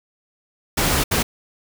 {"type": "noise bursts at uneven times", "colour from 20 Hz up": "pink", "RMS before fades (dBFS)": -19, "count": 2, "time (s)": [[0.77, 1.04], [1.11, 1.23]], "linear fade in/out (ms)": 10, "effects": []}